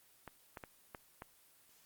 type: clicks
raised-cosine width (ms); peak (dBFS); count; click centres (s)
0.5; -30; 5; 0.277 / 0.572 / 0.638 / 0.948 / 1.221
effects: white hiss -66 dBFS RMS until 1.85 s + Opus 24 kbps